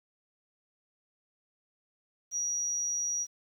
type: tone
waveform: sine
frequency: 5770 Hz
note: F#8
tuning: 44 cents flat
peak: -29 dBFS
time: 2.31-3.27 s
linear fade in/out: 50 ms
effects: 10-bit